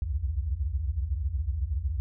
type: tone cluster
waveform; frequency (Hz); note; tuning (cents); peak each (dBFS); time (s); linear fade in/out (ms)
sine; 61.2 / 69.3 / 82.9; B1 / C#2 / E2; -15 / 0 / +10; -31; 0.02-2; 0
effects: none